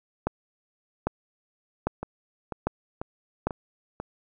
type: two click trains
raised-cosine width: 1 ms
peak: -18 / -10 dBFS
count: 5 / 5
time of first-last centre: 2.03-4 / 0.27-3.47 s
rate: 2.03 / 1.25 Hz
effects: none